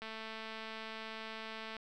click train, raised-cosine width 0.3 ms, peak -29 dBFS, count 387, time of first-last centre 0.02-1.767 s, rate 221 Hz, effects none

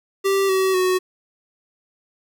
square tone with pitch steps, 390.9 / 380 / 369.4 Hz, G4 / F#4 / F#4, -5 / +46 / -3 cents, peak -17 dBFS, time 0.24-0.99 s, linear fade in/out 20 ms, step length 250 ms, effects 9-bit

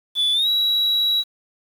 sine tone with pitch glide, 3464 to 3888 Hz, A7 to B7, -28 to -28 cents, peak -14 dBFS, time 0.15-1.24 s, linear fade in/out 50 ms, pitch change +200 cents, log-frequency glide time 0.33-0.48 s, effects tanh soft clip ceiling -15 dBFS + 7-bit

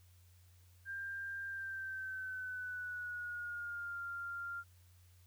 sine tone with pitch glide, 1591 to 1393.1 Hz, G6 to F6, +25 to -5 cents, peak -40 dBFS, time 0.85-4.64 s, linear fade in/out 50 ms, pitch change -230 cents, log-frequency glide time 1.46-4.01 s, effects added 89 Hz sine -61 dBFS peak until 5.26 s + white hiss -71 dBFS RMS until 5.26 s

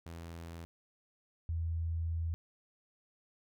sawtooth / sine tone pair in turn, 83.7 / 82.55 Hz, E2 / E2, +27 / +3 cents, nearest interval unison, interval 24 cents, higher first, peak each -40 / -32 dBFS, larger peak second, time 0.06-0.65 / 1.49-2.34 s, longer second, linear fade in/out 0 ms, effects none

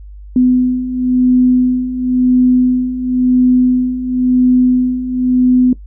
sine beating tone pair, 251.1 / 252.06 Hz, B3 / B3, +29 / +36 cents, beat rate 0.96 Hz, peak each -15 / -10 dBFS, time 0.36-5.73 s, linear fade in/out 2 ms, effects noise-tail reverb RT60 0.1 s tail -18 dB re dry + added 50 Hz sine -30 dBFS peak until 5.86 s

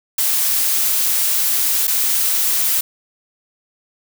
blue noise with dropouts, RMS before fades -17 dBFS, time 0.18-2.81 s, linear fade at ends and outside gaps 5 ms, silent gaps 1.872-1.877 s, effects none

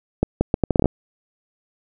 accelerating click train, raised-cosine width 2 ms, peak -3 dBFS, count 10, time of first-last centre 0.23-0.857 s, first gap 180 ms, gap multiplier 0.73, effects none

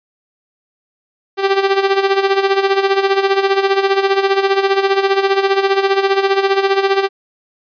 sawtooth tone with tremolo, 391.1 Hz, G4, 4 cents flat, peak -5 dBFS, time 1.37-7.09 s, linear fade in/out 50 ms, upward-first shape sine, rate 15 Hz, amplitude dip 70%, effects resampled to 11025 Hz

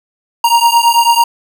square beating tone pair, 932 / 941.1 Hz, A#5 / A#5, -1 / +16 cents, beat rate 9.1 Hz, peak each -11 dBFS, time 0.44-1.24 s, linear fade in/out 5 ms, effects none

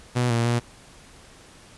sawtooth tone with pitch steps, 123 / 116.8 / 119.5 Hz, B2 / A#2 / A#2, -7 / +4 / +43 cents, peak -16 dBFS, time 0.15-0.6 s, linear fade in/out 20 ms, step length 150 ms, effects pink hiss -49 dBFS RMS until 1.77 s + resampled to 24000 Hz

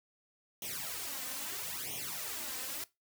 white noise with flanger, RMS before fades -40 dBFS, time 0.62-2.84 s, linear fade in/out 2 ms, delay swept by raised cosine 0.32 to 3.92 ms, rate 0.76 Hz, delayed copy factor +1, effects noise-tail reverb RT60 0.2 s tail -19 dB re dry + high-pass 80 Hz 12 dB/octave

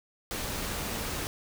pink noise, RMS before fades -34 dBFS, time 0.31-1.27 s, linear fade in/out 0 ms, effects none

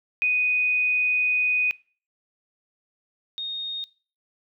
sine tone pair in turn, 2489 / 3706 Hz, D#7 / A#7, 0 / -11 cents, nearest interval perfect fifth, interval 689 cents, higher second, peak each -19 / -28 dBFS, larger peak first, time 0.22-1.71 / 3.38-3.84 s, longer first, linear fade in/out 0 ms, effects noise-tail reverb RT60 0.4 s tail -22 dB re dry

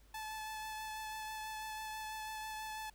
sawtooth tone with vibrato, 868 Hz, A5, 24 cents flat, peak -38 dBFS, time 0.14-2.9 s, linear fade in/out 5 ms, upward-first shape triangle, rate 6.1 Hz, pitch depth 15 cents each way, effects added 50 Hz sine -61 dBFS peak until 2.94 s + pink hiss -69 dBFS RMS until 2.94 s

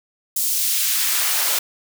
white noise with high-pass filter sweep, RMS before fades -20 dBFS, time 0.36-1.59 s, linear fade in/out 5 ms, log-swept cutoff 6700 to 470 Hz, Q 0.75, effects none

